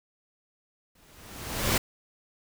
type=noise with exponential growth; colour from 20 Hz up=pink; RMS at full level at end=-22 dBFS; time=0.95-1.78 s; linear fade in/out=5 ms; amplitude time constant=180 ms; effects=none